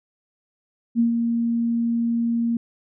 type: tone with ADSR envelope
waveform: sine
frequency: 233.1 Hz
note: A#3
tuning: in tune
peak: -14 dBFS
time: 0.95-2.57 s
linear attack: 45 ms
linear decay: 120 ms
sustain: -5 dB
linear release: 3 ms
effects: none